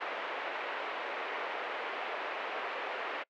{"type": "band-pass noise", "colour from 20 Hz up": "pink", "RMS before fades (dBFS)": -38, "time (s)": [0, 3.24], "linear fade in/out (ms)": 20, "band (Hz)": [450, 2700], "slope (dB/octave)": 24, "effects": ["noise-tail reverb RT60 0.1 s tail -25 dB re dry"]}